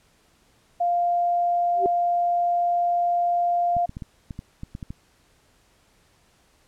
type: tone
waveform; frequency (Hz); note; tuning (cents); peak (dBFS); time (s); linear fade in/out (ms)
sine; 698.5; F5; 0; -19; 0.8-3.86; 10
type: tone with exponential growth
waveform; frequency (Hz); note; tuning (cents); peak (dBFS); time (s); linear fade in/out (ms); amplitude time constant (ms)
sine; 384.5; G4; -33; -16; 1.74-1.86; 1; 25
type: clicks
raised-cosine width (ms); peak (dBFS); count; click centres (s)
5; -21; 10; 3.767 / 3.894 / 3.969 / 4.022 / 4.308 / 4.391 / 4.634 / 4.751 / 4.828 / 4.905
effects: pink hiss -61 dBFS RMS until 6.67 s + low-pass 11000 Hz 12 dB/octave